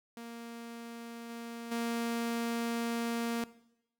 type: tone with level steps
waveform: sawtooth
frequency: 233.1 Hz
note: A#3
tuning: in tune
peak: -39 / -37 / -28 dBFS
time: 0.17-3.44 s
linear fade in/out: 2 ms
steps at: 1.29 / 1.71 s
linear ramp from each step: 10 ms
effects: noise-tail reverb RT60 0.8 s tail -18 dB re dry